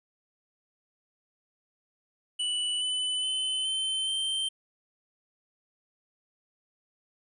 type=tone with pitch steps; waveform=square; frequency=2964 / 3004 / 3044 / 3085 / 3126 Hz; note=F#7 / F#7 / F#7 / G7 / G7; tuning=+2 / +26 / +48 / -28 / -6 cents; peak=-28 dBFS; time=2.39-4.49 s; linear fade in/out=10 ms; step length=420 ms; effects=resampled to 24000 Hz